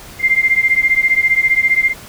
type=beating tone pair; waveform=sine; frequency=2093 / 2108 Hz; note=C7 / C7; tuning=0 / +12 cents; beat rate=15 Hz; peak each=-13 / -14 dBFS; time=0.19-1.94 s; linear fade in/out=50 ms; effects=pink hiss -36 dBFS RMS until 2.08 s